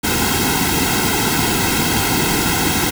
pink noise with comb filter, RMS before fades -17 dBFS, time 0.03-2.91 s, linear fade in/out 20 ms, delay 1.7 ms, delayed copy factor -0.9, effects none

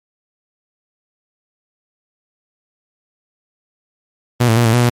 sawtooth tone with pitch steps, 121.5 / 112.9 / 119.3 / 112.6 / 122 / 120.6 Hz, B2 / A2 / A#2 / A2 / B2 / B2, -28 / +45 / +41 / +40 / -21 / -41 cents, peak -6 dBFS, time 4.4-4.898 s, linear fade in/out 10 ms, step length 83 ms, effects MP3 64 kbps

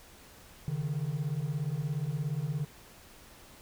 triangle beating tone pair, 137.8 / 154.8 Hz, C#3 / D#3, -10 / -9 cents, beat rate 17 Hz, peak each -31 / -30 dBFS, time 0.68-2.65 s, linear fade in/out 0 ms, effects tanh soft clip ceiling -23 dBFS + pink hiss -54 dBFS RMS until 3.61 s

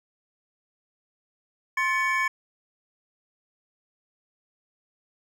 triangle tone cluster, 1056 / 1745 / 2248 Hz, C6 / A6 / C#7, +16 / -15 / +24 cents, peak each -25 dBFS, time 1.77-2.28 s, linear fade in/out 5 ms, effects none

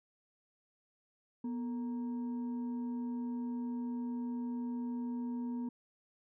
sine tone with frequency modulation, 243.2 Hz, B3, 26 cents flat, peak -35 dBFS, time 1.44-5.69 s, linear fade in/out 5 ms, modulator 691 Hz, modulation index 0.26, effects none

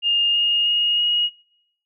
sine tone with pitch steps, 2826 / 2846 / 2865 / 2885 Hz, F7 / F7 / F7 / F#7, +20 / +32 / +44 / -44 cents, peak -16 dBFS, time 0.02-1.3 s, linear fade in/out 50 ms, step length 320 ms, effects noise-tail reverb RT60 0.7 s tail -23 dB re dry

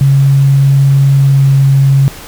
sine tone with pitch glide, 137.7 to 136.83 Hz, C#3 to C#3, -11 to -22 cents, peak -4 dBFS, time 0.01-2.08 s, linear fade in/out 0 ms, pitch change -11 cents, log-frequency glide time 1.12-1.51 s, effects pink hiss -30 dBFS RMS until 2.27 s

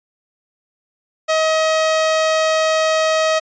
sawtooth tone, 634 Hz, D#5, 32 cents sharp, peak -10 dBFS, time 1.28-3.4 s, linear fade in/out 20 ms, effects resampled to 16000 Hz

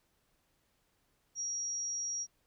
sine tone, 5680 Hz, F8, 28 cents sharp, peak -34 dBFS, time 1.35-2.27 s, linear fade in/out 50 ms, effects pink hiss -75 dBFS RMS until 2.46 s

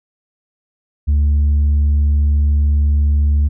sine tone with tanh clipping, 73 Hz, D2, 10 cents flat, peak -11 dBFS, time 1.07-3.49 s, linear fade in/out 20 ms, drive 2 dB, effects none

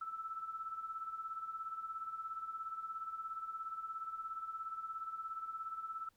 sine tone with tremolo, 1318.5 Hz, E6, in tune, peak -38 dBFS, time 0.01-6.09 s, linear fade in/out 5 ms, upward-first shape sine, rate 17 Hz, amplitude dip 65%, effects pink hiss -75 dBFS RMS until 6.16 s

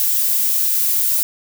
violet noise, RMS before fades -17 dBFS, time 0-1.23 s, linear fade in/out 0 ms, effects none

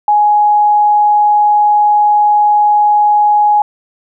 sine tone, 835 Hz, G#5, 9 cents sharp, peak -6 dBFS, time 0.08-3.62 s, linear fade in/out 2 ms, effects none

